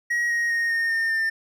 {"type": "tone with pitch steps", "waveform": "triangle", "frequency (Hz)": [1900, 1879.3, 1858.8, 1838.5, 1818.4, 1798.5], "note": ["A#6", "A#6", "A#6", "A#6", "A#6", "A6"], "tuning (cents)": [33, 14, -5, -24, -43, 37], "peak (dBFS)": -19, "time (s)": [0.1, 1.3], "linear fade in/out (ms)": 10, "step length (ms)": 200, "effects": []}